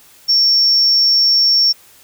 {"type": "tone", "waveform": "sine", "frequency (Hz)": 5470, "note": "F8", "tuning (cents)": -37, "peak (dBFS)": -8, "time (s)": [0.28, 1.73], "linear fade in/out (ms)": 20, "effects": ["tanh soft clip ceiling -5 dBFS", "white hiss -46 dBFS RMS until 2.03 s"]}